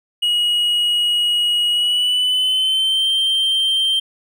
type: tone with pitch glide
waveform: triangle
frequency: 2900 to 3144 Hz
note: F#7 to G7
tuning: -35 to +4 cents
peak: -13 dBFS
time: 0.22-4 s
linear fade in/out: 10 ms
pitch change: +139 cents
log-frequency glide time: 1.71-3.09 s
effects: none